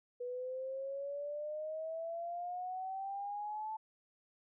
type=exponential sweep; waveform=sine; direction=up; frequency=487.6 to 880 Hz; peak=-38 dBFS; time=0.2-3.77 s; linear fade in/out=10 ms; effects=none